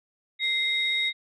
sine tone pair together, 2093 / 3755 Hz, C7 / A#7, 0 / +12 cents, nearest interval minor seventh, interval 1012 cents, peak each -25 dBFS, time 0.39-1.13 s, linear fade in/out 50 ms, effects tanh soft clip ceiling -16 dBFS

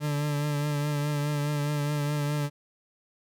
40% pulse tone with vibrato, 146.83 Hz, D3, in tune, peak -25 dBFS, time 0-2.5 s, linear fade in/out 50 ms, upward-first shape triangle, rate 4.8 Hz, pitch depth 35 cents each way, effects none

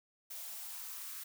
blue noise with high-pass filter sweep, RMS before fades -45 dBFS, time 0.3-1.24 s, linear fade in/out 10 ms, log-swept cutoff 580 to 1300 Hz, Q 2.5, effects none

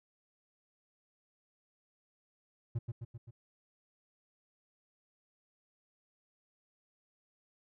triangle tone with echo, 116.54 Hz, A#2, in tune, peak -29 dBFS, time 2.75-2.79 s, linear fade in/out 10 ms, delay 130 ms, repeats 4, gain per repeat -4 dB, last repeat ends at 3.31 s, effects none

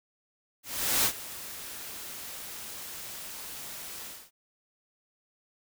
white noise with ADSR envelope, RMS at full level -24 dBFS, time 0.63-4.31 s, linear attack 420 ms, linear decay 69 ms, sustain -17 dB, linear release 260 ms, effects none

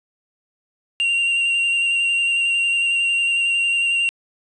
triangle tone with vibrato, 2767 Hz, F7, 17 cents flat, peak -15 dBFS, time 1-4.09 s, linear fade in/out 0 ms, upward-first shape square, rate 11 Hz, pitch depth 13 cents each way, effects resampled to 22050 Hz + 9-bit

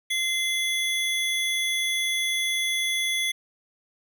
square tone pair together, 2070 / 3402 Hz, C7 / G#7, -19 / +41 cents, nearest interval major sixth, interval 860 cents, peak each -27 dBFS, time 0.1-3.32 s, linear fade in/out 10 ms, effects none

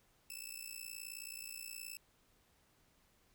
10% pulse tone with amplitude modulation, 2633 Hz, E7, 3 cents flat, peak -33 dBFS, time 0.3-1.97 s, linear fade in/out 2 ms, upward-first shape sine, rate 58.9 Hz, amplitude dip 90%, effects pink hiss -72 dBFS RMS until 3.34 s

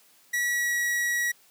45% pulse tone with pitch glide, 1932 to 1919.8 Hz, B6 to B6, -39 to -50 cents, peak -24 dBFS, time 0.33-1.32 s, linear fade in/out 10 ms, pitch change -11 cents, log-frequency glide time 0.5-0.74 s, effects white hiss -59 dBFS RMS until 1.5 s + high-pass 150 Hz 12 dB/octave

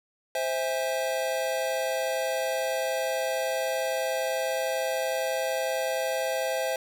square chord, C augmented, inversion none, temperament just, 523.3 / 654.1 / 817.6 Hz, C5 / E5 / G#5, 0 / -14 / -27 cents, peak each -30 / -31 / -35 dBFS, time 0.35-6.76 s, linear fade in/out 2 ms, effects none

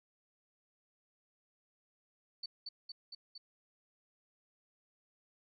sine tone with echo, 4506 Hz, C#8, 28 cents sharp, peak -39 dBFS, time 2.43-2.46 s, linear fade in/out 5 ms, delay 230 ms, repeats 4, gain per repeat -2 dB, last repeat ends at 3.38 s, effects none

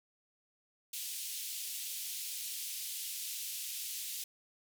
white band-pass noise, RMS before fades -41 dBFS, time 0.93-4.24 s, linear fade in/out 5 ms, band 2700 to 16000 Hz, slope 24 dB/octave, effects none

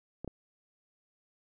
clicks, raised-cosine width 2 ms, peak -25 dBFS, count 2, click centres 0.246 / 0.277 s, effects none

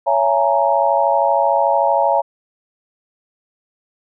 sine chord, A# half-diminished seventh, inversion first, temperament just, 559.4 / 671.3 / 839.1 / 932.3 Hz, C#5 / E5 / G#5 / A#5, +16 / +31 / +18 / 0 cents, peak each -18 dBFS, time 0.06-2.22 s, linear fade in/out 20 ms, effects none

